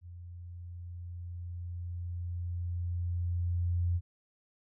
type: tone with level ramp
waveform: sine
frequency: 87.31 Hz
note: F2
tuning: in tune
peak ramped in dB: -44 to -26 dBFS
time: 0.01-4.01 s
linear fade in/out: 50 ms
effects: none